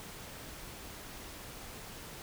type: silence
effects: pink hiss -47 dBFS RMS until 2.22 s